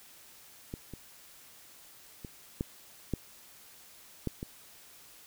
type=clicks; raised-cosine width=3 ms; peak=-24 / -29 / -28 / -18 / -17 / -18 / -24 dBFS; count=7; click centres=0.739 / 0.937 / 2.248 / 2.609 / 3.137 / 4.273 / 4.429 s; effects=white hiss -55 dBFS RMS until 5.26 s